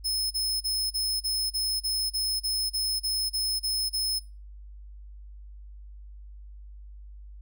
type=tone bursts; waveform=sawtooth; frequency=5190 Hz; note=E8; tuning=28 cents flat; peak=-23 dBFS; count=14; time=0.04-4.197 s; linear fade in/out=20 ms; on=270 ms; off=29 ms; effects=noise-tail reverb RT60 0.3 s tail -22 dB re dry + added 50 Hz sine -42 dBFS peak until 7.41 s